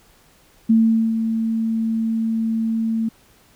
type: tone with ADSR envelope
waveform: sine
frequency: 224.6 Hz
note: A3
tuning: 36 cents sharp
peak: -10 dBFS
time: 0.69-3.09 s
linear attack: 12 ms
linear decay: 430 ms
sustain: -8 dB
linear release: 8 ms
effects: pink hiss -54 dBFS RMS until 3.55 s